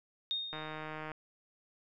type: tone with exponential decay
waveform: sine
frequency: 3694 Hz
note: A#7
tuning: 16 cents flat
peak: -30 dBFS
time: 0.31-1 s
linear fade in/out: 0 ms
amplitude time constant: 150 ms
type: click train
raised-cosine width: 0.5 ms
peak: -27 dBFS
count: 92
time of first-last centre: 0.53-1.117 s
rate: 155 Hz
effects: none